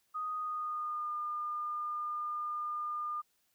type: tone with pitch glide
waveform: sine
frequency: 1244.5 to 1209.1 Hz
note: D#6 to D#6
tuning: 0 to -50 cents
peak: -34 dBFS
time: 0.14-3.22 s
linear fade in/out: 20 ms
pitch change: -50 cents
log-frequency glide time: 0.35-1.14 s
effects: white hiss -75 dBFS RMS until 3.54 s